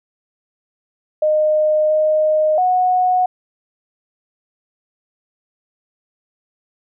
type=tone with pitch steps; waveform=sine; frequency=614 / 618 / 733 Hz; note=D#5 / D#5 / F#5; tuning=-23 / -12 / -16 cents; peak=-12 dBFS; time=1.22-3.26 s; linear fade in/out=5 ms; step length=680 ms; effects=none